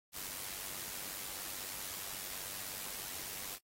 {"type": "noise with amplitude modulation", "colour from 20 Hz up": "white", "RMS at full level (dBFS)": -41, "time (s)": [0.12, 3.59], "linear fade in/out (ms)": 50, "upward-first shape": "sine", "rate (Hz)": 96.3, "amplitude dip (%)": 55, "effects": ["noise-tail reverb RT60 0.1 s tail -26 dB re dry", "AAC 48 kbps"]}